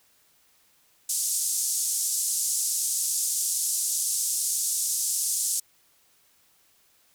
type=band-pass noise; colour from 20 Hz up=pink; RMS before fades=-27 dBFS; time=1.09-5.6 s; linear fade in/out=5 ms; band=6400 to 11000 Hz; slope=24 dB/octave; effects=white hiss -63 dBFS RMS until 7.14 s